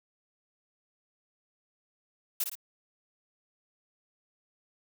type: noise with echo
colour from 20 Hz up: blue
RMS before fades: -29 dBFS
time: 2.4-2.44 s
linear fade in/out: 5 ms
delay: 57 ms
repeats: 2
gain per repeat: -6 dB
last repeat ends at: 2.554 s
effects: none